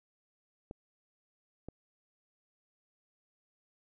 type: clicks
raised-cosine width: 2 ms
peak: -29 dBFS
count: 2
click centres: 0.711 / 1.686 s
effects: none